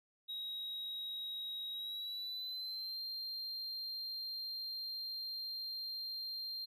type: tone with pitch glide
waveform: triangle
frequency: 3813 to 4182 Hz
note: A#7 to C8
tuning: +38 to -2 cents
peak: -39 dBFS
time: 0.28-6.66 s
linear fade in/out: 20 ms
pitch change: +160 cents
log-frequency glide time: 1.72-3 s
effects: none